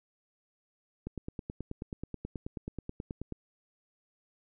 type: click train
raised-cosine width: 3 ms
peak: -24 dBFS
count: 22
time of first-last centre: 1.07-3.323 s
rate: 9.32 Hz
effects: none